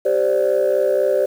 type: chord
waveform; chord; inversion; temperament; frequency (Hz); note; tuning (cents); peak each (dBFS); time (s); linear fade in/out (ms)
sine; G suspended fourth; none; equal; 392 / 523.3 / 587.3; G4 / C5 / D5; 0 / 0 / 0; -19 / -17 / -17; 0.05-1.26; 10
effects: tanh soft clip ceiling -9 dBFS + 7-bit